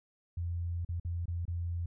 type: tone with dropouts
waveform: sine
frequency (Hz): 86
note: F2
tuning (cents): -26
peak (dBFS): -32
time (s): 0.37-1.86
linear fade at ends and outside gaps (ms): 5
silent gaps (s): 0.849-0.889 / 0.999-1.048 / 1.257-1.28 / 1.454-1.479
effects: none